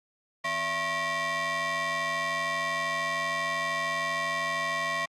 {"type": "ring-modulated tone", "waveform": "30% pulse", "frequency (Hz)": 415.3, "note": "G#4", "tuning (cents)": 0, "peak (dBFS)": -22, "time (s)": [0.44, 5.06], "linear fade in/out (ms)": 10, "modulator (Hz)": 1500, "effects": ["low-pass 8000 Hz 12 dB/octave", "Opus 48 kbps"]}